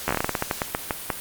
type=slowing click train; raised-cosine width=0.5 ms; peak=-7 dBFS; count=16; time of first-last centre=0.08-1.102 s; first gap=12 ms; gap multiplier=1.22; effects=white hiss -35 dBFS RMS until 1.2 s + Opus 48 kbps